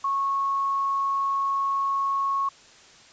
sine tone, 1100 Hz, C#6, 14 cents flat, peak -22 dBFS, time 0.04-2.49 s, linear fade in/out 5 ms, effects white hiss -51 dBFS RMS until 3.12 s + resampled to 16000 Hz

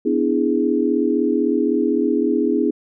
sine chord, E dominant seventh, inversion second, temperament equal with one note detuned, 250 / 293.7 / 329.6 / 415.3 Hz, B3 / D4 / E4 / G#4, +21 / 0 / 0 / 0 cents, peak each -21 dBFS, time 0.05-2.71 s, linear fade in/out 10 ms, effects none

